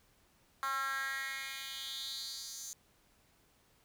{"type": "tone with high-pass filter sweep", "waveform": "10% pulse", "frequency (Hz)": 270.1, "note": "C#4", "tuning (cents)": -45, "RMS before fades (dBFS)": -40, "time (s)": [0.63, 2.73], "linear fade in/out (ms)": 0, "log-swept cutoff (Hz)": [1200, 6400], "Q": 4, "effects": ["pink hiss -69 dBFS RMS until 3.84 s"]}